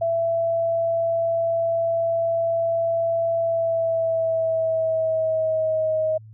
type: tone with pitch glide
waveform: sine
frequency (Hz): 667 to 629.6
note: E5 to D#5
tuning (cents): +20 to +20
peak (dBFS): -19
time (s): 0.01-6.18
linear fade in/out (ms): 10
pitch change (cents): -100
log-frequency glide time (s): 3.38-5.96
effects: added 109 Hz sine -41 dBFS peak until 6.33 s